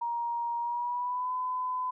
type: tone with pitch glide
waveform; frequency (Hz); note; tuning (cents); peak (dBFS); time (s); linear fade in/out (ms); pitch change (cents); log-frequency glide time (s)
sine; 942 to 1009.6; A#5 to B5; +18 to +38; -29; 0.01-1.91; 10; +120; 0.59-1.32
effects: none